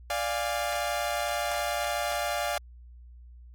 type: chord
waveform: sawtooth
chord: D diminished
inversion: none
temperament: equal with one note detuned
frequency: 587.3 / 698.5 / 820.6 Hz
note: D5 / F5 / Ab5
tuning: 0 / 0 / -21 cents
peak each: -28 / -27 / -31 dBFS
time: 0.1-2.58 s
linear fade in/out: 2 ms
effects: added 60 Hz sine -46 dBFS peak until 3.54 s + AAC 64 kbps